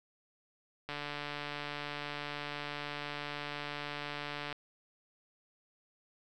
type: click train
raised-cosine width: 0.3 ms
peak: -23 dBFS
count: 532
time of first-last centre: 0.89-4.527 s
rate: 146 Hz
effects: none